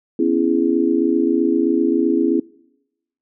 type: chord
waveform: sine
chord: C# minor seventh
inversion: third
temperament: just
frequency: 249.5 / 277.2 / 332.6 / 415.8 Hz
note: B3 / C#4 / E4 / G#4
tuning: +18 / 0 / +16 / +2 cents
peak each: -21 / -20 / -17 / -22 dBFS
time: 0.19-2.4 s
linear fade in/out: 5 ms
effects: noise-tail reverb RT60 0.9 s tail -24 dB re dry